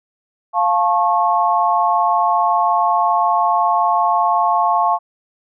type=chord; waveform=sine; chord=F augmented; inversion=none; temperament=just; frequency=698.5 / 873.1 / 1091.3 Hz; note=F5 / A5 / C#6; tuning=0 / -14 / -27 cents; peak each=-17 dBFS; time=0.53-4.99 s; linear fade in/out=50 ms; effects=none